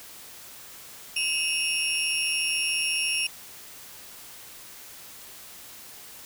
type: tone cluster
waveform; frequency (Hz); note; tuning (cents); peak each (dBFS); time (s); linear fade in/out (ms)
sine; 2547 / 2713 / 2867 / 5530 / 10540; D#7 / E7 / F7 / F8 / E9; +40 / +49 / +45 / -18 / -1; -30; 1.16-3.27; 5
effects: tanh soft clip ceiling -15 dBFS + white hiss -45 dBFS RMS until 6.25 s